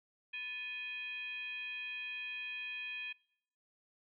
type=tone with frequency modulation; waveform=sine; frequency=2489 Hz; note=D#7; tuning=in tune; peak=-39 dBFS; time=0.33-3.13 s; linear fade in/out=10 ms; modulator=743 Hz; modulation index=0.67; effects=noise-tail reverb RT60 0.7 s tail -24 dB re dry